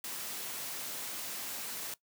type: noise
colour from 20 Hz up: white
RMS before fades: -40 dBFS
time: 0.04-1.94 s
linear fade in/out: 2 ms
effects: noise-tail reverb RT60 0.1 s tail -18 dB re dry + high-pass 150 Hz 12 dB/octave